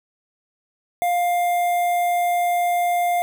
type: tone with notch filter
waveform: square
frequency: 703 Hz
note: F5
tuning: 11 cents sharp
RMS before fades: -20 dBFS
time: 1.02-3.22 s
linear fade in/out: 0 ms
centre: 4700 Hz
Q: 0.52
effects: none